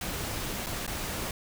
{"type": "noise with dropouts", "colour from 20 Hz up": "pink", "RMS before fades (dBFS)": -34, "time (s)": [0.01, 1.31], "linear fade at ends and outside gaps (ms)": 2, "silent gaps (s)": [[0.662, 0.667], [0.866, 0.876]], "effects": []}